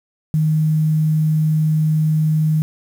sine tone with quantisation, 155.56 Hz, D#3, in tune, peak -13 dBFS, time 0.34-2.62 s, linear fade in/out 0 ms, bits 7, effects none

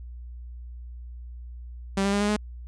sawtooth tone with pitch steps, 195.3 / 198.94 / 202.7 / 206.4 / 210.3 Hz, G3 / G3 / G#3 / G#3 / G#3, -6 / +26 / -42 / -10 / +22 cents, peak -18 dBFS, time 1.97-2.365 s, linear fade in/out 5 ms, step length 79 ms, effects added 60 Hz sine -37 dBFS peak until 2.67 s + resampled to 22050 Hz

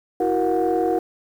sine tone cluster, 330.4 / 371.4 / 470 / 728 Hz, E4 / F#4 / A#4 / F#5, +4 / +7 / +14 / -28 cents, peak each -22 dBFS, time 0.2-0.99 s, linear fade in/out 5 ms, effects tanh soft clip ceiling -12 dBFS + 8-bit

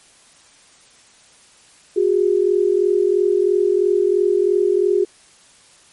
sine tone pair together, 363.7 / 406.7 Hz, F#4 / G#4, -30 / -36 cents, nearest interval major second, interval 194 cents, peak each -16 dBFS, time 1.96-5.05 s, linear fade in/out 10 ms, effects white hiss -50 dBFS RMS until 5.92 s + MP3 48 kbps

